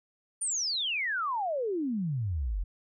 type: exponential sweep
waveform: sine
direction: down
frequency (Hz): 9500 to 40.72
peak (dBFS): -28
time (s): 0.41-2.64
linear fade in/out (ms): 10
effects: none